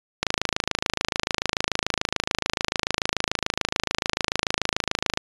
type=click train; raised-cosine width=0.2 ms; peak=-3 dBFS; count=134; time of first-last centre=0.23-5.174 s; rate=26.9 Hz; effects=resampled to 22050 Hz